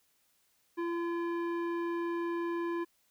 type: tone with low-pass filter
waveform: square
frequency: 340.7 Hz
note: F4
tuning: 43 cents flat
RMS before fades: -34 dBFS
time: 0.77-2.85 s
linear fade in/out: 20 ms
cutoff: 1600 Hz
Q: 1.1
effects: white hiss -72 dBFS RMS until 3.1 s